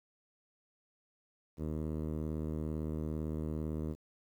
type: tone with low-pass filter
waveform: 10% pulse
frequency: 77.78 Hz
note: D#2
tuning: in tune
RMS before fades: -37 dBFS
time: 1.57-3.96 s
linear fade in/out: 50 ms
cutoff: 510 Hz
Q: 0.54
effects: 10-bit